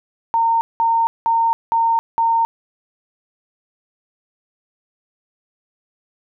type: tone bursts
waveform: sine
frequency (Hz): 916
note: A#5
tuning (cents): -31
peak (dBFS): -13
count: 5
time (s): 0.34-2.45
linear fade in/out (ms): 0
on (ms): 270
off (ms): 190
effects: none